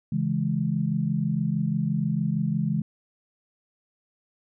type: chord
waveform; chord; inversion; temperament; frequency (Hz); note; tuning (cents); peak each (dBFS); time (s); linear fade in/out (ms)
sine; C# minor; none; equal with one note detuned; 138.59 / 164.81 / 209.7; C#3 / E3 / G#3; 0 / 0 / +17; -28 / -26 / -27; 0.12-2.82; 5
effects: none